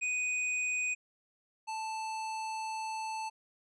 square tone pair in turn, 2489 / 880 Hz, D#7 / A5, 0 / 0 cents, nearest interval octave + tritone, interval 1800 cents, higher first, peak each -31 / -36 dBFS, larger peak first, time 0.01-0.95 / 1.67-3.3 s, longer second, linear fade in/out 20 ms, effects resampled to 22050 Hz

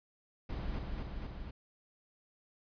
brown noise with echo, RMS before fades -38 dBFS, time 0.49-0.79 s, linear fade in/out 5 ms, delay 240 ms, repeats 3, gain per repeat -2 dB, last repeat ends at 1.51 s, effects resampled to 11025 Hz

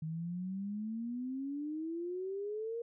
sine exponential sweep, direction up, 155.56 to 473.2 Hz, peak -36 dBFS, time 0.02-2.82 s, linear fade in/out 5 ms, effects none

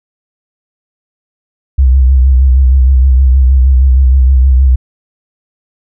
sine tone with vibrato, 65.1 Hz, C2, 8 cents flat, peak -3 dBFS, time 1.78-4.76 s, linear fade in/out 10 ms, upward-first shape sine, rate 6.4 Hz, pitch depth 66 cents each way, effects none

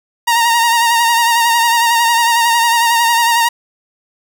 sawtooth tone with vibrato, 932.3 Hz, A#5, in tune, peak -6 dBFS, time 0.27-3.49 s, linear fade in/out 10 ms, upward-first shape sine, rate 11 Hz, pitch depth 38 cents each way, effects none

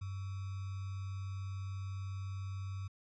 sine tone with sample-and-hold, 96.5 Hz, G2, 27 cents flat, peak -38 dBFS, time 0.01-2.88 s, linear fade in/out 10 ms, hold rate 1225 Hz, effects resampled to 16000 Hz

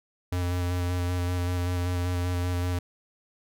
square tone with vibrato, 89 Hz, F2, 33 cents sharp, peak -26 dBFS, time 0.32-2.79 s, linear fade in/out 5 ms, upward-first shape square, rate 5.2 Hz, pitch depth 15 cents each way, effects none

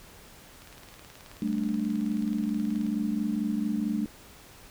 click train, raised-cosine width 0.2 ms, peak -31 dBFS, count 43, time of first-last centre 0.62-2.866 s, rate 18.7 Hz
sine chord, G suspended second, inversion none, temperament just, 196 / 220.5 / 294 Hz, G3 / A3 / D4, 0 / +4 / +2 cents, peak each -32 / -28 / -32 dBFS, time 1.42-4.06 s, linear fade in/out 2 ms
effects pink hiss -51 dBFS RMS until 4.7 s

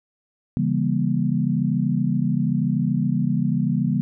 sine chord, C# diminished seventh, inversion none, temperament just, 138.59 / 166.31 / 199.57 / 239.5 Hz, C#3 / E3 / G3 / Bb3, 0 / +16 / +31 / +47 cents, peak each -24 dBFS, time 0.57-4.01 s, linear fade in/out 0 ms, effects none

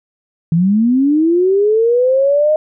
sine linear sweep, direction up, 158.3 to 622.3 Hz, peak -9 dBFS, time 0.52-2.56 s, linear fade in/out 2 ms, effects none

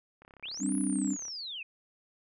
click train, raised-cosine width 0.5 ms, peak -38 dBFS, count 37, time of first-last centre 0.22-1.282 s, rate 33.9 Hz
sine linear two-way sweep, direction up then down, 2193 to 10480 to 2451 Hz, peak -37 dBFS, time 0.43-1.63 s, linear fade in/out 5 ms, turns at 0.76 s
sine chord, G suspended fourth, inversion none, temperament equal, 196 / 261.6 / 293.7 Hz, G3 / C4 / D4, 0 / 0 / 0 cents, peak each -32 dBFS, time 0.59-1.17 s, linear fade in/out 50 ms
effects none

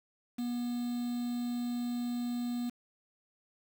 triangle tone with quantisation, 242 Hz, B3, 35 cents flat, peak -30 dBFS, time 0.38-2.7 s, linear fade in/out 10 ms, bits 8, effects none

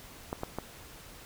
clicks, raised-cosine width 1 ms, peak -19 dBFS, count 3, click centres 0.329 / 0.434 / 0.586 s, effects pink hiss -50 dBFS RMS until 1.25 s

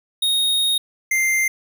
square tone pair in turn, 3729 / 2093 Hz, A#7 / C7, 0 / 0 cents, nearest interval minor seventh, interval 1000 cents, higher first, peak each -17 dBFS, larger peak neither, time 0.22-0.78 / 1.11-1.48 s, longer first, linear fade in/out 5 ms, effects none

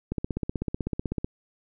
click train, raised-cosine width 3 ms, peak -15 dBFS, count 19, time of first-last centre 0.12-1.245 s, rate 16 Hz, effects none

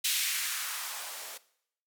violet noise with band-pass filter sweep, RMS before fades -34 dBFS, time 0.04-1.38 s, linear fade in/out 10 ms, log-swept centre 2900 to 510 Hz, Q 1.5, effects noise-tail reverb RT60 0.7 s tail -19 dB re dry

